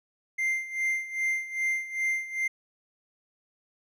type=tone with tremolo; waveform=triangle; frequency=2093 Hz; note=C7; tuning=in tune; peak=-22 dBFS; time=0.38-2.48 s; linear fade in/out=10 ms; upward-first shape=sine; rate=2.5 Hz; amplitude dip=80%; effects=none